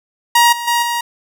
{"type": "tone with level steps", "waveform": "sawtooth", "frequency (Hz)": 947, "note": "A#5", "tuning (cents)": 27, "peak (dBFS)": [-4, -18, -9, -13], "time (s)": [0.35, 1.01], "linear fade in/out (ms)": 5, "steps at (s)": [0.52, 0.67, 0.82], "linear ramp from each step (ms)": 10, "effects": []}